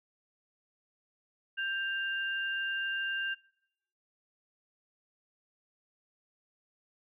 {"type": "tone pair together", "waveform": "sine", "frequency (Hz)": [1578.1, 2794], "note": ["G6", "F7"], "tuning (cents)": [11, 0], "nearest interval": "minor seventh", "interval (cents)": 989, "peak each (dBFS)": [-32, -37], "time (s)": [1.57, 3.35], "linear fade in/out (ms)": 20, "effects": ["noise-tail reverb RT60 0.8 s tail -24 dB re dry"]}